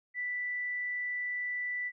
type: tone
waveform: sine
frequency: 1975.5 Hz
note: B6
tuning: in tune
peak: -32 dBFS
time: 0.14-1.92 s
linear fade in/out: 50 ms
effects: none